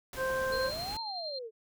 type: noise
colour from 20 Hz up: pink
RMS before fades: -43 dBFS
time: 0.13-0.97 s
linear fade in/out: 2 ms
type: harmonic tone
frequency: 523.3 Hz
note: C5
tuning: in tune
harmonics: 1 / 2 / 3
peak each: -31 / -37 / -35 dBFS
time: 0.16-0.72 s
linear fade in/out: 50 ms
type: exponential two-way sweep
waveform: sine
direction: up then down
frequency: 428.2 to 932.3 to 428.2 Hz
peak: -38 dBFS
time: 0.5-1.51 s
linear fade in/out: 50 ms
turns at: 1 s
type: tone with tremolo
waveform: sine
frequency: 4176 Hz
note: C8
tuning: 4 cents flat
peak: -36 dBFS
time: 0.52-1.39 s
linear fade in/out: 5 ms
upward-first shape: sine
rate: 11 Hz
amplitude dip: 35%
effects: none